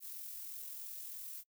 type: noise with amplitude modulation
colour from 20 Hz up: violet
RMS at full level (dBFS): -45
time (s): 0-1.44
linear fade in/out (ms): 50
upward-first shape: sine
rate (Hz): 43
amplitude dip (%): 30
effects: noise-tail reverb RT60 0.1 s tail -25 dB re dry